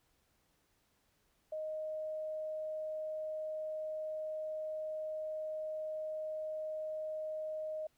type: tone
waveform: sine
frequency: 622.3 Hz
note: D#5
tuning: in tune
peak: -37 dBFS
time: 1.52-7.87 s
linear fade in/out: 5 ms
effects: pink hiss -75 dBFS RMS until 7.97 s